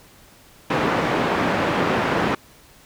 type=band-pass noise; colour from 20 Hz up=pink; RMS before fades=-21 dBFS; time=0.7-2.35 s; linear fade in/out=5 ms; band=190 to 1900 Hz; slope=12 dB/octave; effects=pink hiss -50 dBFS RMS until 2.85 s